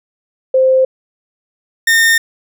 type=tone pair in turn; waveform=sine / 40% pulse; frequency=522 / 1825.1 Hz; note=C5 / A#6; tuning=-4 / -37 cents; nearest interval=octave + minor seventh; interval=2167 cents; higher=second; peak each=-7 dBFS; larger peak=neither; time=0.54-0.85 / 1.87-2.18 s; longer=neither; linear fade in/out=5 ms; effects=none